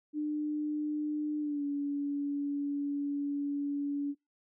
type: tone with pitch glide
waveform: sine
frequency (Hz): 300 to 285.3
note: D4 to C#4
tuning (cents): +37 to +50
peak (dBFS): -30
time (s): 0.13-4.15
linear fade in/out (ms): 50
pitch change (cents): -87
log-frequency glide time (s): 1.4-1.64
effects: noise-tail reverb RT60 0.2 s tail -22 dB re dry

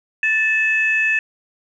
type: tone pair together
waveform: sine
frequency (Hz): 1760 / 2591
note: A6 / E7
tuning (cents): 0 / -30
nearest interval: perfect fifth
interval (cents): 670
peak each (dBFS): -17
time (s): 0.23-1.19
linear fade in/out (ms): 2
effects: tanh soft clip ceiling -7 dBFS

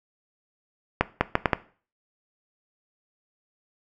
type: accelerating click train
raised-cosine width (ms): 0.5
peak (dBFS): -3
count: 5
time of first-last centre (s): 1.01-1.532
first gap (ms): 200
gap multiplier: 0.72
effects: noise-tail reverb RT60 0.4 s tail -17 dB re dry

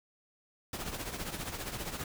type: noise with tremolo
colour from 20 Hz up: pink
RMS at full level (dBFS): -36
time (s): 0.73-2.04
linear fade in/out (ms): 2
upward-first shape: triangle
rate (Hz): 15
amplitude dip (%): 70
effects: none

